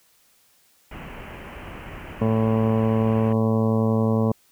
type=low-pass noise; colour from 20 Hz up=pink; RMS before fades=-38 dBFS; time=0.91-3.33 s; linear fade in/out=5 ms; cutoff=3000 Hz; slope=96 dB/octave
type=harmonic tone; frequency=111.2 Hz; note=A2; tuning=19 cents sharp; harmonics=1 / 2 / 3 / 4 / 5 / 6 / 7 / 8 / 9 / 10; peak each=-22 / -21 / -34 / -26 / -29 / -36 / -37 / -41 / -35 / -39 dBFS; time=2.21-4.32 s; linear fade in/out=5 ms
effects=white hiss -60 dBFS RMS until 4.51 s